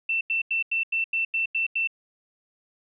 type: tone bursts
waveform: sine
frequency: 2681 Hz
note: E7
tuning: 29 cents sharp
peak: -22 dBFS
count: 9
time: 0.09-1.874 s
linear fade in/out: 5 ms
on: 120 ms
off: 88 ms
effects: none